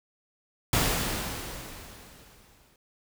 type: noise with exponential decay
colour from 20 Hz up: pink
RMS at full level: -23 dBFS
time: 0.73-2.76 s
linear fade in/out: 2 ms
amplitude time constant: 440 ms
effects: none